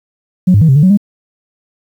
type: tone with pitch steps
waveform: sine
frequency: 182.9 / 102.1 / 161.1 / 133.3 / 147.5 / 186.4 / 203.3 Hz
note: F#3 / G#2 / E3 / C3 / D3 / F#3 / G#3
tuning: -20 / -29 / -39 / +33 / +8 / +13 / -37 cents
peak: -3 dBFS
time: 0.47-0.974 s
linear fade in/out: 10 ms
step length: 72 ms
effects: tanh soft clip ceiling 0 dBFS + 7-bit